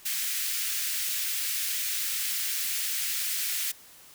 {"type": "high-pass noise", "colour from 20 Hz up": "white", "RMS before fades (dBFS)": -30, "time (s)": [0.05, 3.72], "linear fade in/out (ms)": 10, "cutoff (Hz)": 1700, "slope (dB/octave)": 24, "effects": ["white hiss -52 dBFS RMS until 4.14 s"]}